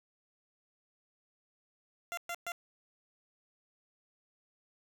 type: tone bursts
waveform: 15% pulse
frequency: 690 Hz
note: F5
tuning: 21 cents flat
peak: -30 dBFS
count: 3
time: 2.12-2.519 s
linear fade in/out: 0 ms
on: 53 ms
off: 120 ms
effects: none